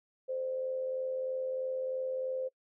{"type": "tone with amplitude modulation", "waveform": "sine", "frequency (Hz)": 519, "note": "C5", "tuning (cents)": -14, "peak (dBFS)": -30, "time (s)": [0.28, 2.49], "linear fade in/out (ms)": 20, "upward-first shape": "sine", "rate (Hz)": 83.1, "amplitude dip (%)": 45, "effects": ["noise-tail reverb RT60 0.1 s tail -23 dB re dry"]}